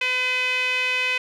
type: tone with band-pass filter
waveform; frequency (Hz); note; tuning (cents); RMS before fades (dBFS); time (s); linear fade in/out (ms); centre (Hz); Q
sawtooth; 506; B4; +42; -23; 0.01-1.18; 5; 2500; 4.9
effects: none